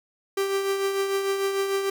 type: tone with tremolo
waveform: 45% pulse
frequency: 392 Hz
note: G4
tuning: in tune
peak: -21 dBFS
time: 0.37-1.9 s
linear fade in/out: 5 ms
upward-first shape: triangle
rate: 6.7 Hz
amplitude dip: 50%
effects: none